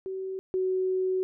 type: tone pair in turn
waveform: sine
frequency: 380.1 / 373.6 Hz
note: F#4 / F#4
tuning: +47 / +17 cents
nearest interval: unison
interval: 30 cents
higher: first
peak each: -31 / -24 dBFS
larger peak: second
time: 0.06-0.39 / 0.54-1.23 s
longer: second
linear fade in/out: 0 ms
effects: none